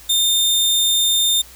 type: tone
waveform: sawtooth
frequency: 3624 Hz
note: A#7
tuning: 50 cents flat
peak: -11 dBFS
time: 0.09-1.42 s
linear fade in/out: 10 ms
effects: added 60 Hz sine -46 dBFS peak until 1.55 s + white hiss -43 dBFS RMS until 1.55 s